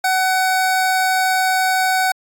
25% pulse tone, 751 Hz, F#5, 26 cents sharp, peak -11 dBFS, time 0.04-2.12 s, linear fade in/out 5 ms, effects AAC 64 kbps

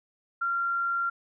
sine tone, 1380 Hz, F6, 21 cents flat, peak -25 dBFS, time 0.41-1.1 s, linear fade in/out 10 ms, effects none

